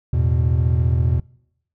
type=chord; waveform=triangle; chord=E suspended fourth; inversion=none; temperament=equal with one note detuned; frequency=82.41 / 108.55 / 123.47 Hz; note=E2 / A2 / B2; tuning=0 / -23 / 0 cents; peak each=-16 / -22 / -17 dBFS; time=0.13-1.2 s; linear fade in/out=5 ms; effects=noise-tail reverb RT60 0.8 s tail -25 dB re dry